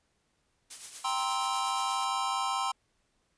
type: noise with tremolo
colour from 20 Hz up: blue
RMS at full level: -38 dBFS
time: 0.7-2.05 s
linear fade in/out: 10 ms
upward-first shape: triangle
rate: 8.4 Hz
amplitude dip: 60%
type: chord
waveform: square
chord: C dominant seventh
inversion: second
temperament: just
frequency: 784.9 / 941.9 / 1046.5 / 1308.1 Hz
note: G5 / Bb5 / C6 / E6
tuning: +2 / +18 / 0 / -14 cents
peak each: -35 / -37 / -33 / -37 dBFS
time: 1.04-2.72 s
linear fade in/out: 10 ms
effects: pink hiss -74 dBFS RMS until 3.37 s + resampled to 22050 Hz